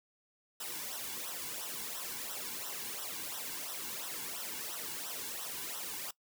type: noise with flanger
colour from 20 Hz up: white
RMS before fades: -41 dBFS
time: 0.6-6.11 s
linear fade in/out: 5 ms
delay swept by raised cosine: 0.43 to 1.63 ms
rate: 2.9 Hz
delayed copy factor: -0.8
effects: noise-tail reverb RT60 0.1 s tail -21 dB re dry